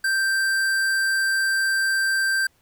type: tone with hard clipping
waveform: sine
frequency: 1569 Hz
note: G6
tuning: 1 cent sharp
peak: -21 dBFS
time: 0.04-2.47 s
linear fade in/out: 5 ms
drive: 15 dB
effects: pink hiss -63 dBFS RMS until 2.61 s